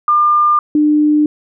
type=tone pair in turn; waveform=sine; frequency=1200 / 300 Hz; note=D6 / D4; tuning=+37 / +37 cents; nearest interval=2 octaves; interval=2400 cents; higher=first; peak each=-8 / -8 dBFS; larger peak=neither; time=0.08-0.59 / 0.75-1.26 s; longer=neither; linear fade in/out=2 ms; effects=none